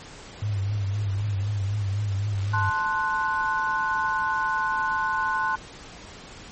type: tone with vibrato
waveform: sine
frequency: 101 Hz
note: G#2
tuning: 48 cents flat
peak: -23 dBFS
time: 0.42-2.7 s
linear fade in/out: 5 ms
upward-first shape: triangle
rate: 3.9 Hz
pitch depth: 80 cents each way
type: click train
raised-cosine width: 0.2 ms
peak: -27 dBFS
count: 34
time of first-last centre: 2.38-2.803 s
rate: 78.1 Hz
type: chord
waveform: sine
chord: F# diminished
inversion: first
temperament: equal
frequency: 880 / 1046.5 / 1480 Hz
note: A5 / C6 / F#6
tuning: 0 / 0 / 0 cents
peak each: -28 / -26 / -26 dBFS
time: 2.53-5.56 s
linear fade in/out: 10 ms
effects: pink hiss -43 dBFS RMS until 6.51 s + MP3 32 kbps